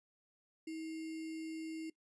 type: tone with sample-and-hold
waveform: sine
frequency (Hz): 320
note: D#4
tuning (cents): +49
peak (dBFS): -40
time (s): 0.67-1.9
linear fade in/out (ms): 5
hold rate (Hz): 2450
effects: noise-tail reverb RT60 0.1 s tail -20 dB re dry + resampled to 22050 Hz